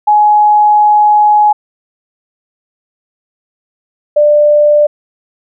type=tone pair in turn; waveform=sine; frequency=840 / 593.2 Hz; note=G#5 / D5; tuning=+19 / +17 cents; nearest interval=tritone; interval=602 cents; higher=first; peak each=-4 dBFS; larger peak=neither; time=0.07-1.53 / 4.16-4.87 s; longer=first; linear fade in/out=10 ms; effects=none